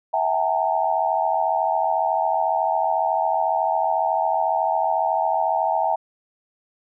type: tone cluster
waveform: sine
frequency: 652 / 750 / 824 / 912 Hz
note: E5 / F#5 / G#5 / A#5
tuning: -19 / +23 / -14 / -38 cents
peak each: -24 dBFS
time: 0.13-5.96 s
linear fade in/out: 10 ms
effects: none